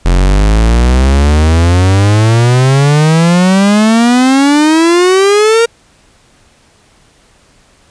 45% pulse exponential sweep, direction up, 43.31 to 470 Hz, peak -5 dBFS, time 0.05-5.66 s, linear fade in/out 10 ms, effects pink hiss -47 dBFS RMS until 7.9 s + resampled to 22050 Hz

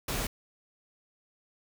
pink noise, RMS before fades -32 dBFS, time 0.08-0.27 s, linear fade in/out 5 ms, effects none

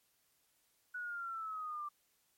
sine exponential sweep, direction down, 1480 to 1174.7 Hz, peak -39 dBFS, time 0.94-1.89 s, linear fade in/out 10 ms, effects white hiss -75 dBFS RMS until 2.37 s + MP3 64 kbps

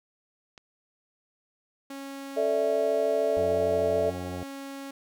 click, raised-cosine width 0.2 ms, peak -29 dBFS, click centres 0.578 s
sawtooth tone, 275 Hz, C#4, 14 cents flat, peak -33 dBFS, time 1.9-4.91 s, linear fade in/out 5 ms
sine chord, A suspended fourth, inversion none, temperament just, 440 / 586.7 / 660 Hz, A4 / D5 / E5, 0 / -2 / +2 cents, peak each -27 dBFS, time 2.36-4.11 s, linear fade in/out 20 ms
harmonic tone, 89.8 Hz, F2, 49 cents sharp, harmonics 1 / 2 / 4 / 5 / 6 / 7 / 8 / 9, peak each -37 / -40 / -43 / -44 / -45 / -45 / -46 / -47 dBFS, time 3.37-4.43 s, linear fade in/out 0 ms
effects none

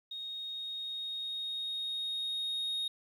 sine tone with level ramp, 3729 Hz, A#7, in tune, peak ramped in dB -38 to -29 dBFS, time 0.11-2.88 s, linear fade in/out 5 ms, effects tanh soft clip ceiling -31 dBFS + 11-bit

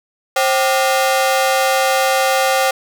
sawtooth ring-modulated tone, 653 Hz, E5, 17 cents flat, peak -6 dBFS, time 0.36-2.71 s, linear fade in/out 5 ms, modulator 120 Hz, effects none

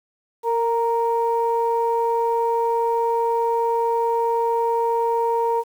sine tone pair together, 461.6 / 932.3 Hz, A#4 / A#5, -17 / 0 cents, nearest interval octave, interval 1217 cents, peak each -20 dBFS, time 0.43-5.64 s, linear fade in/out 50 ms, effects tanh soft clip ceiling -10 dBFS + 8-bit

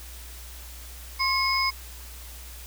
sine tone cluster, 1064 / 2178 / 5020 Hz, C6 / C#7 / D#8, +29 / -31 / +15 cents, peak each -26 dBFS, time 1.19-1.71 s, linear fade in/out 20 ms, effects added 60 Hz sine -41 dBFS peak until 2.66 s + white hiss -45 dBFS RMS until 2.66 s

